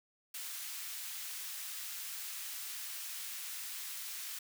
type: high-pass noise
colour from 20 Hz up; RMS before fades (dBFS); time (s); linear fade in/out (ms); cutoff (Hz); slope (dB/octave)
white; -43; 0.34-4.39; 5; 1500; 12
effects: none